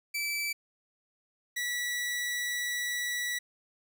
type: tone pair in turn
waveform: sawtooth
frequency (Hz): 2316 / 1947.5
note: D7 / B6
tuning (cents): -25 / -25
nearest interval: minor third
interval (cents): 300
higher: first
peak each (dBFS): -27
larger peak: neither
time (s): 0.14-0.53 / 1.56-3.39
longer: second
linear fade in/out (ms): 10
effects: none